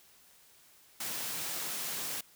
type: high-pass noise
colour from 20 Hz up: white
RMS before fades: -37 dBFS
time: 1-2.21 s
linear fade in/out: 5 ms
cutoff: 110 Hz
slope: 96 dB/octave
effects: white hiss -61 dBFS RMS until 2.35 s